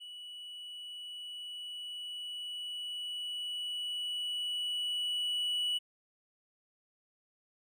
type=tone with level ramp; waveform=triangle; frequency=2946 Hz; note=F#7; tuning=8 cents flat; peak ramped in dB=-43 to -28 dBFS; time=0-5.79 s; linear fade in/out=20 ms; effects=none